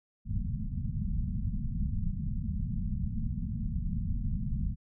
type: low-pass noise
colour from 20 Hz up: pink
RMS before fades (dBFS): -32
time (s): 0.25-4.76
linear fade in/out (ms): 50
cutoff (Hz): 230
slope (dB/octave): 96
effects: none